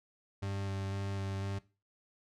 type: tone with vibrato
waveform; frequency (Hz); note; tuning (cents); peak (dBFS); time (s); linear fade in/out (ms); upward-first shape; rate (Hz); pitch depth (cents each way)
40% pulse; 98; G2; 0; -34; 0.42-1.59; 10; square; 2; 10
effects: noise-tail reverb RT60 0.3 s tail -18 dB re dry + low-pass 7000 Hz 12 dB/octave